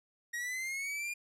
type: linear sweep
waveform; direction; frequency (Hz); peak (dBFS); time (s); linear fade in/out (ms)
45% pulse; up; 1880 to 2425; -35; 0.33-1.14; 10
effects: low-pass 12000 Hz 12 dB/octave